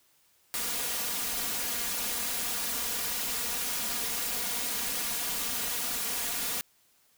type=noise with comb filter; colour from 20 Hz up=white; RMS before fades=-32 dBFS; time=0.54-6.61 s; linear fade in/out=0 ms; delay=4.2 ms; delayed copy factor=+0.85; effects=white hiss -66 dBFS RMS until 7.17 s